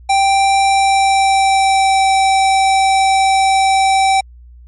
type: tone with pitch glide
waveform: square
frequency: 784 to 773.7 Hz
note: G5 to G5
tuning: 0 to -23 cents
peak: -10 dBFS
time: 0.09-4.21 s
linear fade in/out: 10 ms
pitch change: -23 cents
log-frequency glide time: 0.63-2.04 s
effects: added 60 Hz sine -36 dBFS peak until 4.67 s + MP3 48 kbps